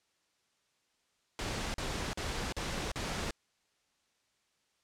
pink noise bursts, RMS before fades -36 dBFS, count 5, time 1.39-3.308 s, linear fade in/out 0 ms, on 350 ms, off 42 ms, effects white hiss -75 dBFS RMS until 4.83 s + low-pass 7000 Hz 12 dB/octave

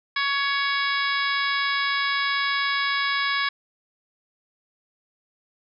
harmonic tone, 559 Hz, C#5, 14 cents sharp, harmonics 2 / 3 / 4 / 5 / 6 / 7 / 8 / 9, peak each -27 / -26 / -28 / -38 / -32 / -32 / -39 / -34 dBFS, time 0.16-3.49 s, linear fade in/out 5 ms, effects none

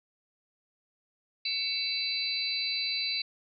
sine tone cluster, 2246 / 2673 / 4010 / 4614 Hz, C#7 / E7 / B7 / D8, +22 / +23 / +26 / -31 cents, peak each -38 / -38 / -31 / -34 dBFS, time 1.45-3.22 s, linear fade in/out 5 ms, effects none

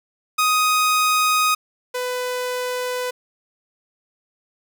sawtooth tone pair in turn, 1250 / 499.2 Hz, D#6 / B4, +8 / +19 cents, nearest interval octave + major third, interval 1589 cents, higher first, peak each -12 / -19 dBFS, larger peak first, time 0.38-1.55 / 1.94-3.11 s, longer neither, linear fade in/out 10 ms, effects none

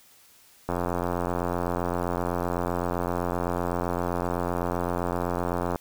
click train, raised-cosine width 1 ms, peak -13 dBFS, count 446, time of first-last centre 0.69-5.758 s, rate 87.8 Hz, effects white hiss -56 dBFS RMS until 5.8 s

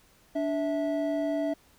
triangle tone pair together, 291.6 / 652.9 Hz, D4 / E5, -12 / -17 cents, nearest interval octave + major second, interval 1395 cents, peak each -27 dBFS, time 0.35-1.54 s, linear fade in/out 10 ms, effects pink hiss -61 dBFS RMS until 1.78 s

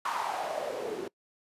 white noise with band-pass filter sweep, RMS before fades -34 dBFS, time 0.05-1.08 s, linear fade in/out 5 ms, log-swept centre 1100 to 350 Hz, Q 4.7, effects noise-tail reverb RT60 0.1 s tail -23 dB re dry + resampled to 32000 Hz

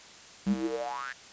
square tone with high-pass filter sweep, 64.7 Hz, C2, 19 cents flat, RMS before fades -32 dBFS, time 0.46-1.13 s, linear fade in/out 10 ms, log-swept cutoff 170 to 1800 Hz, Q 9.9, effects white hiss -50 dBFS RMS until 1.32 s + resampled to 16000 Hz

